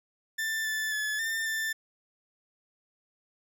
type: tone with pitch steps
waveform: 40% pulse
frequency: 1775 / 1753 / 1719 / 1797 / 1776 Hz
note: A6 / A6 / A6 / A6 / A6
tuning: +15 / -7 / -41 / +36 / +16 cents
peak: -28 dBFS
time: 0.38-1.73 s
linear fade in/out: 10 ms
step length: 270 ms
effects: none